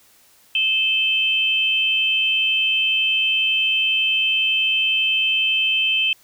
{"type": "tone pair together", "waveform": "sine", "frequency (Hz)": [2610, 3104], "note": ["E7", "G7"], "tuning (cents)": [-18, -18], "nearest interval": "minor third", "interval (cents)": 300, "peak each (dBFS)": -19, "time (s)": [0.55, 6.13], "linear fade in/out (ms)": 2, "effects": ["white hiss -54 dBFS RMS until 6.23 s"]}